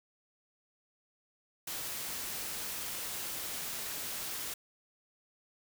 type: noise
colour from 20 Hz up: white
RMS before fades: -39 dBFS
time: 1.67-4.54 s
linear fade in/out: 5 ms
effects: none